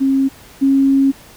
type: tone pair in turn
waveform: sine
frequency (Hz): 270 / 272.3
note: C#4 / C#4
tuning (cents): -45 / -31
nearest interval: unison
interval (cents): 14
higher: second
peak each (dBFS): -11 / -9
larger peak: second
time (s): 0-0.29 / 0.61-1.12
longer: second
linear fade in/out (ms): 20
effects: pink hiss -42 dBFS RMS until 1.36 s